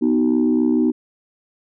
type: chord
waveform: sine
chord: B major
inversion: none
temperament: equal with one note detuned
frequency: 246.9 / 311.1 / 378.4 Hz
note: B3 / D#4 / F#4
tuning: 0 / 0 / +39 cents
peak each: -16 / -17 / -22 dBFS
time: 0.01-0.92 s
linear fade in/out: 20 ms
effects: tanh soft clip ceiling -8 dBFS